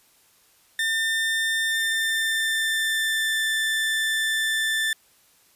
30% pulse tone with pitch glide, 1800 to 1770.1 Hz, A6 to A6, +39 to +10 cents, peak -19 dBFS, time 0.79-4.93 s, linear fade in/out 2 ms, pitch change -29 cents, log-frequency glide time 1.65-3.5 s, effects white hiss -59 dBFS RMS until 5.55 s + resampled to 32000 Hz

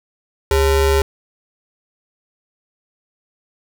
square ring-modulated tone, 238 Hz, A#3, 36 cents sharp, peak -10 dBFS, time 0.51-1.02 s, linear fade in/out 2 ms, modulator 167 Hz, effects none

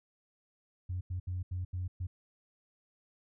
sine tone bursts at uneven times, 90.7 Hz, F#2, 34 cents flat, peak -32 dBFS, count 6, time 0.89-1.01 / 1.1-1.2 / 1.27-1.43 / 1.51-1.65 / 1.73-1.88 / 2-2.07 s, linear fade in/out 10 ms, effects tanh soft clip ceiling -29 dBFS

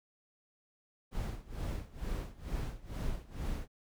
brown noise with tremolo, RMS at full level -35 dBFS, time 1.11-3.68 s, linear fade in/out 50 ms, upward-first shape sine, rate 2.2 Hz, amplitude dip 90%, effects none

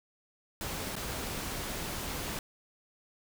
pink noise with dropouts, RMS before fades -37 dBFS, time 0.61-2.39 s, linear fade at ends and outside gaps 1 ms, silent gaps 0.955-0.964 s, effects none

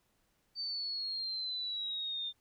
sine exponential sweep, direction down, 4601 to 3600 Hz, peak -35 dBFS, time 0.55-2.33 s, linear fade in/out 50 ms, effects pink hiss -75 dBFS RMS until 2.4 s

